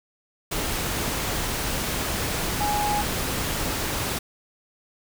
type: tone in noise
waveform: sine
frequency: 830.6 Hz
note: G#5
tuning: in tune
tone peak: -23 dBFS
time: 2.6-3.02 s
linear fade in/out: 10 ms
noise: pink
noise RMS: -27 dBFS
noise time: 0.51-4.19 s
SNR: +1 dB
effects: none